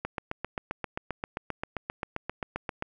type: click train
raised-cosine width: 0.5 ms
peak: -16 dBFS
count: 22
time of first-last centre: 0.05-2.824 s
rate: 7.57 Hz
effects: none